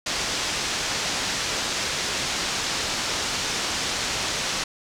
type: low-pass noise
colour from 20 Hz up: white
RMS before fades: -27 dBFS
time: 0.06-4.64 s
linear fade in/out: 5 ms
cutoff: 6500 Hz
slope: 24 dB/octave
effects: none